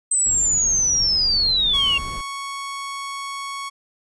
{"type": "linear sweep", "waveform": "sine", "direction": "down", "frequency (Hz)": [8190, 2723], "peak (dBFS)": -16, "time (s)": [0.11, 1.98], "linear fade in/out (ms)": 5}
{"type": "noise", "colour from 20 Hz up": "brown", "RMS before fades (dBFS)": -33, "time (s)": [0.26, 2.21], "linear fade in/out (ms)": 2}
{"type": "tone", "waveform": "sawtooth", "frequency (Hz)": 1108.7, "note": "C#6", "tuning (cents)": 0, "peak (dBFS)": -24, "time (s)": [1.73, 3.7], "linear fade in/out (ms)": 20}
{"effects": ["resampled to 24000 Hz"]}